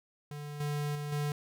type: tone with level steps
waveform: square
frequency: 146.83 Hz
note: D3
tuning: in tune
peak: -40 / -32 / -36 / -31 dBFS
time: 0.31-1.32 s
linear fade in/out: 2 ms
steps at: 0.6 / 0.95 / 1.12 s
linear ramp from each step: 5 ms
effects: none